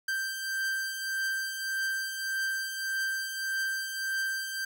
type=beating tone pair; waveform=45% pulse; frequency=1568 / 1569.7 Hz; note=G6 / G6; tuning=0 / +2 cents; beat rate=1.7 Hz; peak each=-31 / -38 dBFS; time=0.08-4.65 s; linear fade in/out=5 ms; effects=none